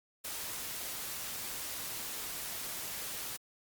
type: noise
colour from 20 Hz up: white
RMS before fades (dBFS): -40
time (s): 0.24-3.37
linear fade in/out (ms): 10
effects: Opus 48 kbps